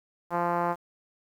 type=tone with low-pass filter; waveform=5% pulse; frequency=173.2 Hz; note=F3; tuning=14 cents flat; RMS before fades=-27 dBFS; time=0.3-0.76 s; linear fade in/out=50 ms; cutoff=950 Hz; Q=1.9; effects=9-bit